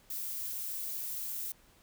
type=noise; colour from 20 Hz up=violet; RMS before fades=-38 dBFS; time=0.1-1.52 s; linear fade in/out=2 ms; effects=pink hiss -63 dBFS RMS until 1.82 s